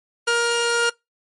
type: tone pair together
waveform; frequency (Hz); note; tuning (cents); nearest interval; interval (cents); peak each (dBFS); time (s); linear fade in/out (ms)
sawtooth; 471.2 / 1412; A#4 / F6; +19 / +19; octave + perfect fifth; 1900; -17; 0.27-0.9; 10
effects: noise-tail reverb RT60 0.2 s tail -24 dB re dry + MP3 48 kbps